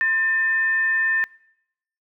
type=tone with frequency modulation; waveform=sine; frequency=1791 Hz; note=A6; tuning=30 cents sharp; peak=-17 dBFS; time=0.01-1.24 s; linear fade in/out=0 ms; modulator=742 Hz; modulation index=0.2; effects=noise-tail reverb RT60 0.8 s tail -25 dB re dry